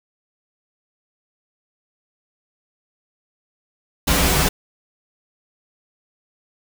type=noise with comb filter; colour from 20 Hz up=pink; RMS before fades=-17 dBFS; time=4.07-4.49 s; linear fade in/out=10 ms; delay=9 ms; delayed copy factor=-0.9; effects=none